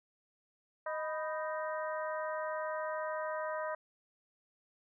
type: harmonic tone with a mistuned harmonic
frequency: 311.1 Hz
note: D#4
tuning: in tune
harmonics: 2 / 3 / 4 / 5 / 6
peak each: -37 / -41 / -43 / -45 / -47 dBFS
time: 0.86-3.75 s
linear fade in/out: 5 ms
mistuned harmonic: 3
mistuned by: +99 cents
effects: none